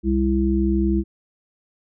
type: harmonic tone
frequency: 66.3 Hz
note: C2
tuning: 23 cents sharp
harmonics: 1 / 3 / 5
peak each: -21 / -21 / -21 dBFS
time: 0.03-1.04 s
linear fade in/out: 50 ms
effects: none